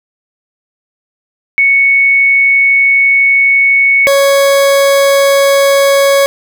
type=tone pair in turn; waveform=sine / 40% pulse; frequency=2217 / 555.2 Hz; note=C#7 / C#5; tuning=0 / +3 cents; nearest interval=2 octaves; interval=2397 cents; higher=first; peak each=-5 dBFS; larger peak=neither; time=1.58-4.07 / 4.07-6.26 s; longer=first; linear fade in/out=0 ms; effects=none